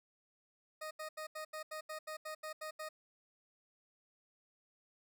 20% pulse tone bursts, 621 Hz, D#5, 3 cents flat, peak -37 dBFS, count 12, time 0.81-2.89 s, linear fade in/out 10 ms, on 100 ms, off 80 ms, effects none

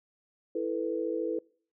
sine chord, E suspended fourth, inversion none, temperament equal, 329.6 / 440 / 493.9 Hz, E4 / A4 / B4, 0 / 0 / 0 cents, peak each -33 dBFS, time 0.55-1.39 s, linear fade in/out 5 ms, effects noise-tail reverb RT60 0.5 s tail -25 dB re dry

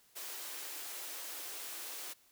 white high-pass noise, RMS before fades -44 dBFS, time 0.15-2.14 s, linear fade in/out 20 ms, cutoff 290 Hz, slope 96 dB/octave, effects white hiss -67 dBFS RMS until 2.31 s

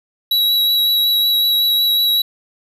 square tone with vibrato, 3894 Hz, B7, 25 cents flat, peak -13 dBFS, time 0.31-2.22 s, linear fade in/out 5 ms, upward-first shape sine, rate 5.4 Hz, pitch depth 15 cents each way, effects none

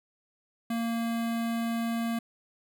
square tone with notch filter, 230.8 Hz, A#3, 17 cents flat, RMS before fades -30 dBFS, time 0.7-2.19 s, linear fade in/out 5 ms, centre 5700 Hz, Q 1.9, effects none

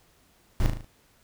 brown noise with echo, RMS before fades -22 dBFS, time 0.6-0.66 s, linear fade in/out 0 ms, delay 37 ms, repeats 5, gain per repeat -5 dB, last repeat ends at 0.845 s, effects pink hiss -62 dBFS RMS until 1.23 s

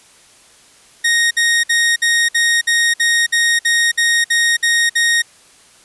sawtooth tone bursts, 1864.7 Hz, A#6, in tune, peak -8 dBFS, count 13, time 1.04-5.222 s, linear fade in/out 10 ms, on 270 ms, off 56 ms, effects white hiss -47 dBFS RMS until 5.84 s + resampled to 24000 Hz

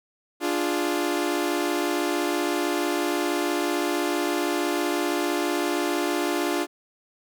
sawtooth chord, D diminished, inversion none, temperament equal, 293.7 / 349.2 / 415.3 Hz, D4 / F4 / Ab4, 0 / 0 / 0 cents, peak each -23 / -22 / -28 dBFS, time 0.4-6.67 s, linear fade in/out 50 ms, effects none

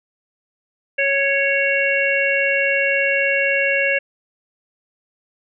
harmonic tone with a mistuned harmonic, 554.4 Hz, C#5, in tune, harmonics 1 / 3 / 4 / 5, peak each -21 / -21 / -21 / -21 dBFS, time 0.98-3.99 s, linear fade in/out 10 ms, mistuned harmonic 5, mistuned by -19 cents, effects none

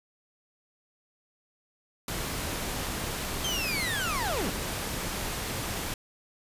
pink noise, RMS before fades -33 dBFS, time 2.08-5.94 s, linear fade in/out 2 ms
30% pulse linear sweep, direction down, 3195 to 121.6 Hz, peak -27 dBFS, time 3.44-4.5 s, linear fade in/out 5 ms
effects resampled to 32000 Hz

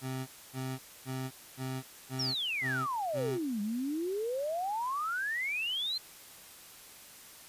25% pulse tone bursts, 130.81 Hz, C3, in tune, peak -31 dBFS, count 7, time 0.01-3.39 s, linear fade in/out 50 ms, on 260 ms, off 260 ms
sine exponential two-way sweep, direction down then up, 5710 to 200 to 4224 Hz, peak -31 dBFS, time 2.19-5.98 s, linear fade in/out 5 ms, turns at 3.61 s
effects white hiss -52 dBFS RMS until 7.48 s + resampled to 32000 Hz

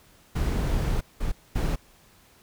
brown noise bursts at uneven times, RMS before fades -25 dBFS, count 3, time 0.35-1.01 / 1.2-1.32 / 1.55-1.76 s, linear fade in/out 10 ms, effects pink hiss -57 dBFS RMS until 2.42 s

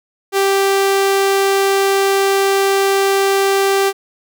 sawtooth tone, 392 Hz, G4, in tune, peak -8 dBFS, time 0.32-3.93 s, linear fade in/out 50 ms, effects none

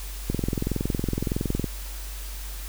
click train, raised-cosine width 3 ms, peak -12 dBFS, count 30, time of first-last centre 0.3-1.643 s, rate 21.6 Hz, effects added 48 Hz sine -33 dBFS peak until 2.68 s + white hiss -41 dBFS RMS until 2.68 s

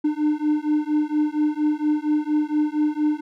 triangle beating tone pair, 299.4 / 303.7 Hz, D4 / D#4, +33 / -42 cents, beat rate 4.3 Hz, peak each -20 / -20 dBFS, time 0.04-3.21 s, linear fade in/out 10 ms, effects none

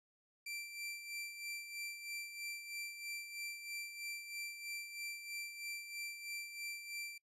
sawtooth tone with tremolo, 2349 Hz, D7, in tune, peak -38 dBFS, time 0.46-7.18 s, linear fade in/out 5 ms, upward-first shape sine, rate 3.1 Hz, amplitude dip 60%, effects noise-tail reverb RT60 0.1 s tail -26 dB re dry + resampled to 32000 Hz

